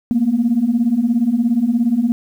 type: beating tone pair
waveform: sine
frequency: 224.1 / 241.1 Hz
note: A3 / B3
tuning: +32 / -41 cents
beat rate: 17 Hz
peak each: -17 / -14 dBFS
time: 0.11-2.12 s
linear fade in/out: 0 ms
effects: tanh soft clip ceiling -6 dBFS + 8-bit